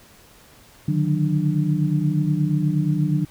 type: tone cluster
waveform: sine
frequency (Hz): 144.7 / 153.1 / 183.8 / 298.4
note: D3 / D#3 / F#3 / D4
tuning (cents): -25 / -28 / -11 / +28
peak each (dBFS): -26 / -20 / -24 / -26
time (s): 0.88-3.25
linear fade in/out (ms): 5
effects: pink hiss -50 dBFS RMS until 3.3 s

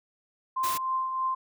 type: tone with tremolo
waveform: sine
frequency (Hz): 1045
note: C6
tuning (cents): -2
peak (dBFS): -24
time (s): 0.56-1.35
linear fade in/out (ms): 10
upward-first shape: triangle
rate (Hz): 3.2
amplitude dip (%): 50
type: noise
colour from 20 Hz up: white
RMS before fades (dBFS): -34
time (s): 0.63-0.78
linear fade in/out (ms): 10
effects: none

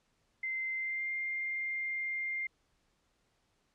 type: tone with pitch glide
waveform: sine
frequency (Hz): 2077 to 2107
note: C7 to C7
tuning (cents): -13 to +12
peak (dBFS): -33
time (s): 0.43-2.47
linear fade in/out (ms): 5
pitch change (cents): +25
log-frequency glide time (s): 0.76-1.1
effects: pink hiss -75 dBFS RMS until 3.74 s + low-pass 8000 Hz 12 dB/octave

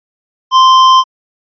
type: tone with hard clipping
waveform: sine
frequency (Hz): 1042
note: C6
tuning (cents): -7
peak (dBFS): -5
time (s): 0.51-1.04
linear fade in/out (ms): 50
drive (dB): 18
effects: resampled to 11025 Hz

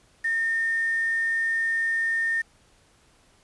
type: tone with quantisation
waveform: sine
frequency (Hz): 1821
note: A#6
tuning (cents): -41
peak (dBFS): -22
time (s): 0.24-2.42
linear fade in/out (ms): 10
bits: 7
effects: pink hiss -60 dBFS RMS until 3.43 s + resampled to 24000 Hz

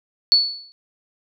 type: tone with exponential decay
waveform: sine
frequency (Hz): 4435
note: C#8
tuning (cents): 0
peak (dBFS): -8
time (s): 0.32-0.72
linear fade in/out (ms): 0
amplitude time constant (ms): 86
effects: none

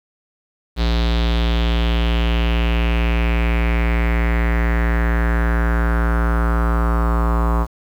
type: tone with low-pass filter sweep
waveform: square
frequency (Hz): 57.8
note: A#1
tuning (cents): -14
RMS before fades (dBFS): -17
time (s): 0.76-7.67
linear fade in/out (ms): 50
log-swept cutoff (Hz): 4000 to 1100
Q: 3.9
effects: 7-bit

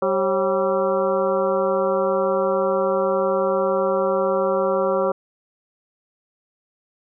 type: harmonic tone with a mistuned harmonic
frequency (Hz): 193.6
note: G3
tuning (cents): -21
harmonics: 1 / 2 / 3 / 4 / 5 / 6 / 7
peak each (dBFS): -30 / -23 / -20 / -31 / -30 / -28 / -31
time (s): 0.02-5.12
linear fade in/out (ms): 5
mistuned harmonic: 3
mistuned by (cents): -97
effects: none

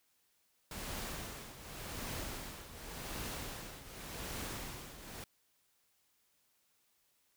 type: noise with tremolo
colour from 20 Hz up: pink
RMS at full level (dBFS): -41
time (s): 0.71-5.24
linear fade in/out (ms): 2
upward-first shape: triangle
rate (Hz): 0.88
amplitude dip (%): 75
effects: white hiss -75 dBFS RMS until 7.36 s

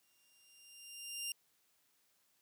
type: tone with exponential growth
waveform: 15% pulse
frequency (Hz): 2794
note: F7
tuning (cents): 0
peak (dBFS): -30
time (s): 0.03-1.32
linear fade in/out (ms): 2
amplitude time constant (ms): 280
effects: white hiss -75 dBFS RMS until 2.41 s + high-pass 80 Hz 12 dB/octave

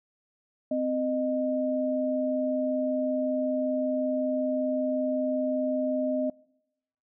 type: tone pair together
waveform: sine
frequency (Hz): 258.9 / 615.8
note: C4 / D#5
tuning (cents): -18 / -18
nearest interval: octave + minor third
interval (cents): 1500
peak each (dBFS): -28 / -27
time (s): 0.71-6.3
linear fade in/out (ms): 5
effects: noise-tail reverb RT60 0.9 s tail -26 dB re dry

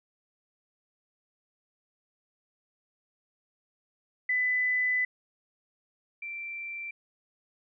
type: tone pair in turn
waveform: sine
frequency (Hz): 2000 / 2349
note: B6 / D7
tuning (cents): +21 / 0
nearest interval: minor third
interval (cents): 279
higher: second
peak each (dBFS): -24 / -35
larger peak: first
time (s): 4.29-5.05 / 6.22-6.91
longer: first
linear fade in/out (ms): 5
effects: none

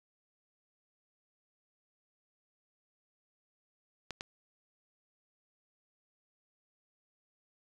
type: clicks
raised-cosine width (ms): 0.2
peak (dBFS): -21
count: 2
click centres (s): 4.107 / 4.209
effects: resampled to 24000 Hz

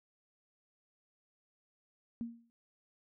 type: tone with exponential decay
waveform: sine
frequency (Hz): 233.1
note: A#3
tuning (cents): 0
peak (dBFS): -33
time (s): 2.21-2.5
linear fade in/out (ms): 0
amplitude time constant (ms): 62
effects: none

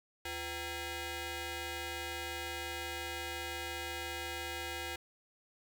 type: ring-modulated tone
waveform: 10% pulse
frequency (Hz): 425.7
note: G#4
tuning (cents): +43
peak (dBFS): -27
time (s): 0.25-4.96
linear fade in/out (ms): 5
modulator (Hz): 1200
effects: none

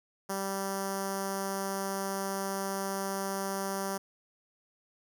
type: tone with notch filter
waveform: 5% pulse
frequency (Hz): 195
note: G3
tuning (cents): -9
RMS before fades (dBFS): -34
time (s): 0.29-3.98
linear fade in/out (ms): 10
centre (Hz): 2400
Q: 0.54
effects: none

